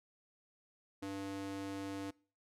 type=tone with high-pass filter; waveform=square; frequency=98 Hz; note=G2; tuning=in tune; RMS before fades=-42 dBFS; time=1.02-2.11 s; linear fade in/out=10 ms; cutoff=240 Hz; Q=2.3; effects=noise-tail reverb RT60 0.4 s tail -23 dB re dry + low-pass 11000 Hz 12 dB/octave